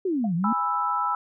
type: exponential two-way sweep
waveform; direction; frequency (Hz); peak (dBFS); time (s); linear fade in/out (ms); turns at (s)
sine; down then up; 397.6 to 162.6 to 239.9; -22; 0.05-0.53; 5; 0.35
type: tone with exponential decay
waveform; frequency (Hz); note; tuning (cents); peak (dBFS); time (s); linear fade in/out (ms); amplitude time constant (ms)
sine; 698.5; F5; 0; -28; 0.24-0.33; 5; 18
type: chord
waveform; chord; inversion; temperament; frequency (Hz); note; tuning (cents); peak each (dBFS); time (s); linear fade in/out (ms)
sine; E major; first; just; 824.1 / 988.9 / 1318.5; G#5 / B5 / E6; -14 / +2 / 0; -30 / -27 / -25; 0.44-1.15; 2
effects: none